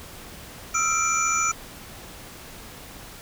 sine tone cluster, 1286 / 1360 / 2355 / 5930 / 6860 Hz, E6 / F6 / D7 / F#8 / A8, -43 / -46 / +4 / +3 / -45 cents, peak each -27 dBFS, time 0.74-1.52 s, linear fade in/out 10 ms, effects pink hiss -42 dBFS RMS until 3.21 s

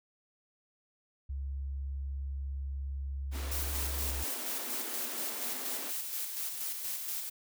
sine tone, 68.5 Hz, C#2, 20 cents flat, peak -34 dBFS, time 1.29-4.24 s, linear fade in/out 10 ms
pink high-pass noise, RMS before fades -44 dBFS, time 3.31-5.93 s, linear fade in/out 50 ms, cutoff 220 Hz, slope 96 dB/octave
blue noise with tremolo, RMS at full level -36 dBFS, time 3.51-7.3 s, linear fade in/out 10 ms, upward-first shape square, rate 4.2 Hz, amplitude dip 35%
effects none

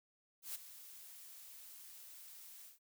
blue noise with ADSR envelope, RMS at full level -42 dBFS, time 0.42-2.79 s, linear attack 130 ms, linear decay 13 ms, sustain -13 dB, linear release 140 ms, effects none

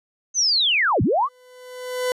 sine linear two-way sweep, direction down then up, 6320 to 77.78 to 1226 Hz, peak -16 dBFS, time 0.34-1.29 s, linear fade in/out 50 ms, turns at 1.02 s
40% pulse tone with exponential growth, 502 Hz, B4, 28 cents sharp, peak -18 dBFS, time 1.2-2.12 s, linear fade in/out 1 ms, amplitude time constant 200 ms
effects resampled to 32000 Hz

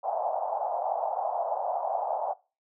white band-pass noise, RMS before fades -30 dBFS, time 0.03-2.34 s, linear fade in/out 20 ms, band 630 to 830 Hz, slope 48 dB/octave, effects noise-tail reverb RT60 0.3 s tail -21 dB re dry

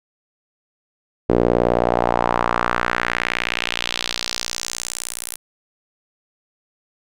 sawtooth tone with band-pass filter sweep, 59.4 Hz, A#1, 33 cents sharp, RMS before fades -21 dBFS, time 1.29-5.36 s, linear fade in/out 5 ms, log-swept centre 410 to 11000 Hz, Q 2, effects none

